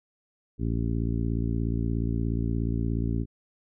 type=harmonic tone; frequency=56.9 Hz; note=A#1; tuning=41 cents flat; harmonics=1 / 2 / 3 / 4 / 5 / 6 / 7; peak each=-29 / -29 / -34 / -33 / -34 / -41 / -41 dBFS; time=0.58-3.26 s; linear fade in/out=50 ms; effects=none